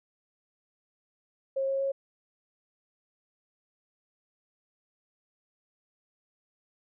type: tone with pitch steps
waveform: sine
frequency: 539 / 542.7 / 546.5 Hz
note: C#5 / C#5 / C#5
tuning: -49 / -37 / -25 cents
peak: -26 dBFS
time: 1.56-1.92 s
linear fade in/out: 10 ms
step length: 120 ms
effects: none